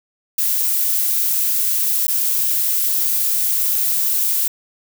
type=noise with dropouts; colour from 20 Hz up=violet; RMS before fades=-18 dBFS; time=0.38-4.48 s; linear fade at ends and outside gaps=5 ms; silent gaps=2.07-2.08 s; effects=none